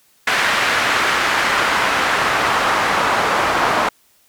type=noise with band-pass filter sweep; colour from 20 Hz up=pink; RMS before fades=-17 dBFS; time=0.27-3.89 s; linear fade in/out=5 ms; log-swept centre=1800 to 1000 Hz; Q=1.2; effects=white hiss -56 dBFS RMS until 4.28 s